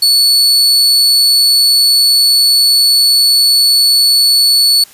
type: tone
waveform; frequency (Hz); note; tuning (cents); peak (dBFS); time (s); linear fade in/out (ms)
40% pulse; 4435; C#8; 0; -5; 0.02-4.84; 5
effects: white hiss -40 dBFS RMS until 4.93 s + resampled to 32000 Hz